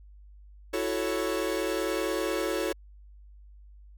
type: chord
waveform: 45% pulse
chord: F# minor seventh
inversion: third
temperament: equal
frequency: 329.6 / 370 / 440 / 554.4 Hz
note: E4 / F#4 / A4 / C#5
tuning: 0 / 0 / 0 / 0 cents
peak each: -33 dBFS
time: 0.73-2.73 s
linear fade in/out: 10 ms
effects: added 50 Hz sine -48 dBFS peak until 3.97 s

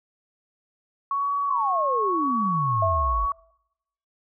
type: tone with vibrato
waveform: sine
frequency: 1108.7 Hz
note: C#6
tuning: in tune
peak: -22 dBFS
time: 1.11-3.32 s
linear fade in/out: 2 ms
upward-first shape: sine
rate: 0.98 Hz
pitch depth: 34 cents each way
type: exponential sweep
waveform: sine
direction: down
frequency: 1127 to 46.11 Hz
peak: -25 dBFS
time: 1.48-3.27 s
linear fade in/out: 20 ms
type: tone with exponential decay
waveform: sine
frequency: 659.3 Hz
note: E5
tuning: in tune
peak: -20 dBFS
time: 2.82-3.51 s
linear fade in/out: 5 ms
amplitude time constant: 150 ms
effects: noise-tail reverb RT60 0.8 s tail -25 dB re dry

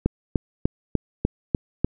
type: click train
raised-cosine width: 3 ms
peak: -6 dBFS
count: 7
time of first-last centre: 0.06-1.846 s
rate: 3.36 Hz
effects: none

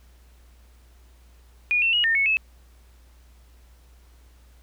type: tone with pitch steps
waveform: sine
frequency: 2446 / 2698 / 2894 / 1819 / 2204 / 2598 Hz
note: D#7 / E7 / F#7 / A#6 / C#7 / E7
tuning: -30 / +40 / -39 / -43 / -11 / -26 cents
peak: -18 dBFS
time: 1.71-2.37 s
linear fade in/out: 0 ms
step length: 110 ms
effects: added 60 Hz sine -50 dBFS peak until 4.62 s + pink hiss -61 dBFS RMS until 4.62 s

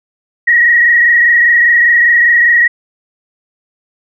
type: tone with frequency modulation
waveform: sine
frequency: 1900 Hz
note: A#6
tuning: 33 cents sharp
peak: -5 dBFS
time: 0.47-2.68 s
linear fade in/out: 10 ms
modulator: 25 Hz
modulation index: 1.8
effects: none

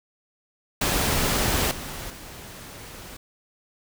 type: noise with level steps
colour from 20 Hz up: pink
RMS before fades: -23 / -35 / -41 dBFS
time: 0.81-3.17 s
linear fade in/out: 5 ms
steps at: 1.71 / 2.1 s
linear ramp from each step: 2 ms
effects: none

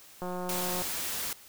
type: click train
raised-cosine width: 1 ms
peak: -23 dBFS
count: 109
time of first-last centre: 0.22-0.82 s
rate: 180 Hz
type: noise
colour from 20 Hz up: white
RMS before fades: -34 dBFS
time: 0.49-1.33 s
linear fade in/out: 2 ms
effects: white hiss -53 dBFS RMS until 1.48 s

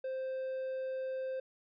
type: tone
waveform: triangle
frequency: 523.3 Hz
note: C5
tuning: in tune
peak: -33 dBFS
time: 0.04-1.4 s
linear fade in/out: 5 ms
effects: resampled to 11025 Hz

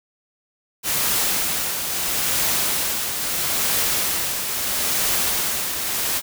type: noise with tremolo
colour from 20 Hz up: white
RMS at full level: -20 dBFS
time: 0.83-6.22 s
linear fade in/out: 50 ms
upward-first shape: triangle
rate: 0.76 Hz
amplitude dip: 50%
effects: none

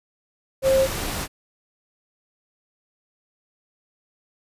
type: tone in noise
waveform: sine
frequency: 533 Hz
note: C5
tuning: 32 cents sharp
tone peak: -15 dBFS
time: 0.62-0.88 s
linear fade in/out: 50 ms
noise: pink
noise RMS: -28 dBFS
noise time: 0.62-1.28 s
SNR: +10 dB
effects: resampled to 32000 Hz

